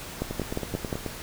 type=two click trains; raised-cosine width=2 ms; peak=-14 / -17 dBFS; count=5 / 8; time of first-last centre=0.22-0.928 / 0.31-1.063 s; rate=5.65 / 9.3 Hz; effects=pink hiss -39 dBFS RMS until 1.22 s